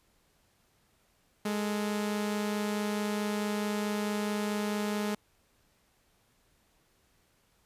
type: tone pair together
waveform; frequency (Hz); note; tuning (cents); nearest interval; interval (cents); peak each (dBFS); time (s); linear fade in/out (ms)
sawtooth; 207.7 / 440; G#3 / A4; 0 / 0; octave + minor second; 1300; -26 / -36; 1.45-5.15; 5
effects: pink hiss -69 dBFS RMS until 7.65 s + resampled to 32000 Hz